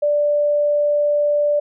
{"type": "tone", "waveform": "sine", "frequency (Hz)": 587.3, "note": "D5", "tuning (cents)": 0, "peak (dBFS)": -14, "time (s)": [0.02, 1.6], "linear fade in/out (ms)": 10, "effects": []}